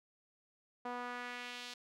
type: tone with band-pass filter sweep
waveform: sawtooth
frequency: 244.8 Hz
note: B3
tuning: 15 cents flat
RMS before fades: -44 dBFS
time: 0.85-1.74 s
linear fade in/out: 5 ms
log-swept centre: 870 to 4200 Hz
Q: 1.4
effects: none